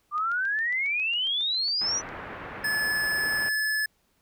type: exponential sweep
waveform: sine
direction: up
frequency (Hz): 1174.7 to 6000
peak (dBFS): -24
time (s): 0.11-2.02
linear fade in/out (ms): 50
type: click train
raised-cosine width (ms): 0.2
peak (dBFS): -30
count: 15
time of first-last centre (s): 0.18-2.09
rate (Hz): 7.33
type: low-pass noise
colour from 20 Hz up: white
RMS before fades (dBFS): -39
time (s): 1.81-3.49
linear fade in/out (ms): 5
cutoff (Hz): 1900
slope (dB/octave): 24
type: tone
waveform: square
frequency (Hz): 1723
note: A6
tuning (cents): -37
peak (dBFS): -25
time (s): 2.64-3.86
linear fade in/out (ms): 5
effects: pink hiss -69 dBFS RMS until 4.21 s